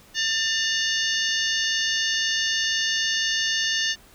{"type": "harmonic tone with a mistuned harmonic", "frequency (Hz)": 894, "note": "A5", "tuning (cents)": 27, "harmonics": [2, 3, 4, 5, 6, 7], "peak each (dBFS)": [-26, -28, -29, -30, -31, -31], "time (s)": [0.14, 3.96], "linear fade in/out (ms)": 50, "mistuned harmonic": 3, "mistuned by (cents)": 110, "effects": ["pink hiss -52 dBFS RMS until 4.14 s"]}